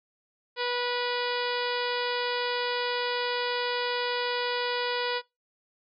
harmonic tone, 488.6 Hz, B4, 19 cents flat, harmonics 1 / 2 / 3 / 4 / 5 / 6 / 7 / 8 / 9 / 10, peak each -31 / -34 / -36 / -37 / -38 / -39 / -39 / -40 / -41 / -41 dBFS, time 0.56-5.22 s, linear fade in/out 50 ms, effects noise-tail reverb RT60 0.2 s tail -21 dB re dry

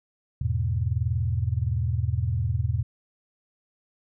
sine chord, E major, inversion none, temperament equal, 82.41 / 103.83 / 123.47 Hz, E2 / G#2 / B2, 0 / 0 / 0 cents, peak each -27 dBFS, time 0.41-2.83 s, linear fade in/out 5 ms, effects none

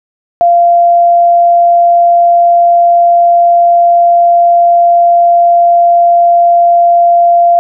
sine tone, 691 Hz, F5, 19 cents flat, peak -3 dBFS, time 0.41-7.59 s, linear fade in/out 0 ms, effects none

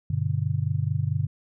sine chord, G major, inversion none, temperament just, 98 / 122.5 / 147 Hz, G2 / B2 / D3, 0 / -14 / +2 cents, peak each -27 dBFS, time 0.1-1.27 s, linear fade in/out 5 ms, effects none

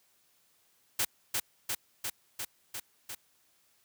white noise with echo, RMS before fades -29 dBFS, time 0.99-1.05 s, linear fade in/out 5 ms, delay 350 ms, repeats 6, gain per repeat -2 dB, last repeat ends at 3.15 s, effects white hiss -69 dBFS RMS until 3.84 s + high-pass 60 Hz 12 dB/octave

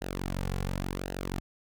sawtooth tone with flanger, 46.25 Hz, F#1, in tune, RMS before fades -34 dBFS, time 0.01-1.4 s, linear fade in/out 10 ms, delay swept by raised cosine 0.87 to 3.27 ms, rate 0.91 Hz, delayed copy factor -0.75, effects none

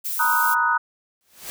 violet noise, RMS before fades -27 dBFS, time 0.04-0.55 s, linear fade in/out 20 ms
sine chord, B major seventh, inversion third, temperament equal with one note detuned, 932.3 / 987.8 / 1253.2 / 1480 Hz, A#5 / B5 / D#6 / F#6, 0 / 0 / +12 / 0 cents, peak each -23 / -27 / -22 / -21 dBFS, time 0.19-0.78 s, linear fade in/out 10 ms
white noise with exponential growth, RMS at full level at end -31 dBFS, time 1.21-1.5 s, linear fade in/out 0 ms, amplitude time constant 61 ms
effects none

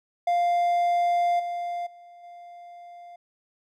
triangle tone with level steps, 698.5 Hz, F5, in tune, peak -18 / -26 / -44 / -40 dBFS, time 0.27-3.16 s, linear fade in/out 5 ms, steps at 1.39 / 1.86 / 2.23 s, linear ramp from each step 10 ms, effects none

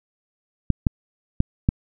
clicks, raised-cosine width 5 ms, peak -4 dBFS, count 4, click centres 0.703 / 0.868 / 1.404 / 1.689 s, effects none

